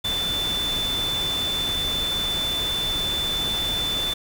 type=tone in noise; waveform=sine; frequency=3520 Hz; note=A7; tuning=in tune; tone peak=-23 dBFS; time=0.04-4.14 s; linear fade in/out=10 ms; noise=pink; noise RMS=-31 dBFS; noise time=0.04-4.14 s; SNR=+5 dB; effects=none